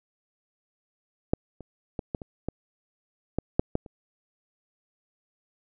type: clicks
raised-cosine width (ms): 2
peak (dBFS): -8 / -28 / -17 / -15 / -25 / -16 / -12 / -6 / -11 / -30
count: 10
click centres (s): 1.335 / 1.607 / 1.992 / 2.148 / 2.218 / 2.486 / 3.386 / 3.595 / 3.754 / 3.862
effects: none